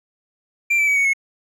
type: tone with pitch steps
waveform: triangle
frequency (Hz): 2364 / 2318 / 2273 / 2229 / 2185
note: D7 / D7 / C#7 / C#7 / C#7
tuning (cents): +11 / -23 / +43 / +9 / -26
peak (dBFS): -13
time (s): 0.7-1.135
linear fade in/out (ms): 10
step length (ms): 87
effects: none